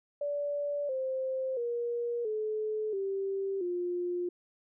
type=tone with pitch steps; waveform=sine; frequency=578 / 523.9 / 474.9 / 430.5 / 390.3 / 353.8 Hz; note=D5 / C5 / A#4 / A4 / G4 / F4; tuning=-28 / +2 / +32 / -38 / -8 / +23 cents; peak=-30 dBFS; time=0.21-4.29 s; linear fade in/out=5 ms; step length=680 ms; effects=none